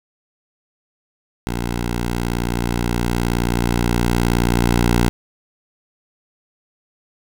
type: tone with level ramp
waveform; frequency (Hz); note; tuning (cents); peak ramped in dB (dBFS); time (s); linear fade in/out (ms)
10% pulse; 59; A#1; +22; -13 to -5; 1.47-5.09; 0
effects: none